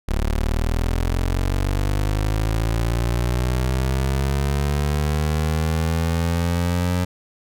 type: linear sweep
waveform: 25% pulse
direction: up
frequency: 35.36 to 90.2 Hz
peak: -15 dBFS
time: 0.08-7.05 s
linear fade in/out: 10 ms
effects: none